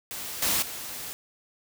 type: noise with level steps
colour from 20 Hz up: white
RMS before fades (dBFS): -36 / -25 / -37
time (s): 0.11-1.13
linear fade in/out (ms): 0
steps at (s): 0.42 / 0.62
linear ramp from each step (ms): 5
effects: none